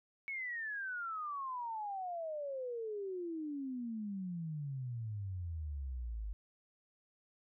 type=exponential sweep; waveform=sine; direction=down; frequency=2228 to 49.88 Hz; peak=-38 dBFS; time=0.28-6.33 s; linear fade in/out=0 ms; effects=none